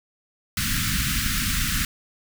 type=band-stop noise; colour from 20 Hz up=pink; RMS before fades=-24 dBFS; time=0.57-1.85 s; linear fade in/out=2 ms; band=260 to 1300 Hz; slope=48 dB/octave; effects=none